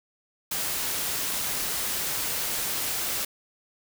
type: noise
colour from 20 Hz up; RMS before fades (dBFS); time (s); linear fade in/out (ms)
white; -29; 0.51-3.25; 5
effects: none